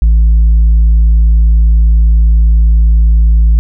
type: tone with tanh clipping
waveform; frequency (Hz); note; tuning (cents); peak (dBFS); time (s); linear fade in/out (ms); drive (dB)
triangle; 55; A1; 0; -4; 0.02-3.59; 0; 7
effects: none